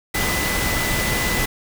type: tone in noise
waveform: sine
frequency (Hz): 2000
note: B6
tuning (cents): +21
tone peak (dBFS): -25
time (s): 0.14-1.46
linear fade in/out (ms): 10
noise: pink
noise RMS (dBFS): -22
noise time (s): 0.14-1.46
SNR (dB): -6
effects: none